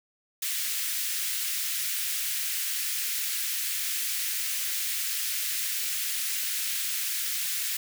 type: high-pass noise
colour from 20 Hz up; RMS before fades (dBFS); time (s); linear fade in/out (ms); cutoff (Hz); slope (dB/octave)
white; -30; 0.42-7.77; 5; 1700; 24
effects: none